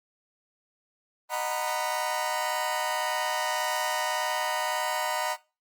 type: chord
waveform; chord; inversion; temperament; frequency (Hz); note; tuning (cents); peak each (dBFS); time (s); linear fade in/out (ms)
sawtooth; B major seventh; first; just; 617.4 / 740.8 / 926 / 987.8; D#5 / F#5 / A#5 / B5; -14 / +2 / -12 / 0; -29; 1.29-5.37; 50
effects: noise-tail reverb RT60 0.3 s tail -20 dB re dry + Opus 24 kbps